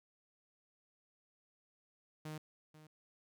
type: tone with echo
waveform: sawtooth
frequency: 154.4 Hz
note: D#3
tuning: 13 cents flat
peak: -39 dBFS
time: 2.25-2.38 s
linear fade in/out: 5 ms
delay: 490 ms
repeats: 1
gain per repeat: -14 dB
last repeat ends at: 2.87 s
effects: none